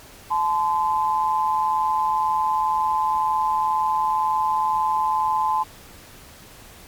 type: tone pair together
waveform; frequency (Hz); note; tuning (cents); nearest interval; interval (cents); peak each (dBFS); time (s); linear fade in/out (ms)
sine; 865 / 1027; A5 / C6; -30 / -33; minor third; 297; -21; 0.3-5.64; 20
effects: pink hiss -45 dBFS RMS until 6.87 s + MP3 96 kbps